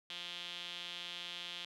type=tone with band-pass filter; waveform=sawtooth; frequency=175 Hz; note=F3; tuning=4 cents sharp; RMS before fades=-45 dBFS; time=0.1-1.65 s; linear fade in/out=2 ms; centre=3300 Hz; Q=4.7; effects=none